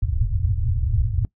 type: low-pass noise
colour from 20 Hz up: white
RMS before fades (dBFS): -21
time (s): 0.02-1.25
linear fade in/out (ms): 2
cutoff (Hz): 120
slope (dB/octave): 96
effects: noise-tail reverb RT60 0.1 s tail -21 dB re dry